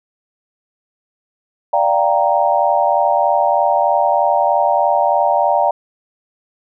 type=chord; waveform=sine; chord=G minor seventh; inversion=second; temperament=equal with one note detuned; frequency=587.3 / 698.5 / 781.7 / 932.3 Hz; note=D5 / F5 / G5 / Bb5; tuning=0 / 0 / -5 / 0 cents; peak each=-17 dBFS; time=1.73-5.71 s; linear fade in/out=5 ms; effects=none